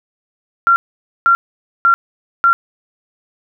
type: tone bursts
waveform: sine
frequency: 1375 Hz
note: F6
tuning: 27 cents flat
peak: -7 dBFS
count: 4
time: 0.67-2.53 s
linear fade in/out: 0 ms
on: 90 ms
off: 500 ms
effects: none